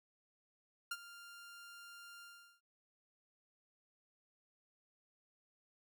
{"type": "tone with ADSR envelope", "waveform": "sawtooth", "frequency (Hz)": 1396.9, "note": "F6", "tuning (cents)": 0, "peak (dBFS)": -33, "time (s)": [0.91, 2.61], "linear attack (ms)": 6, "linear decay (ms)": 44, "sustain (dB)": -16, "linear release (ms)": 390, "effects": []}